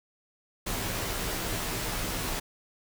pink noise with comb filter, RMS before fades -32 dBFS, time 0.66-2.4 s, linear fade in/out 10 ms, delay 14 ms, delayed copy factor -0.75, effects none

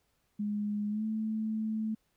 sine tone with pitch glide, 207.7 to 218.4 Hz, G#3 to A3, 0 to -13 cents, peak -30 dBFS, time 0.39-1.95 s, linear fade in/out 10 ms, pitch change +87 cents, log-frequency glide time 0.89-1.04 s, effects pink hiss -75 dBFS RMS until 2.16 s

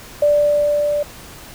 sine tone with level ramp, 587.3 Hz, D5, in tune, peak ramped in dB -10 to -16 dBFS, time 0.22-1.03 s, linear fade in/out 5 ms, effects pink hiss -38 dBFS RMS until 1.54 s

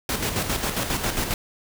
pink noise with tremolo, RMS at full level -24 dBFS, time 0.09-1.34 s, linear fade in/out 2 ms, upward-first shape square, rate 7.4 Hz, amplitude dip 50%, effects none

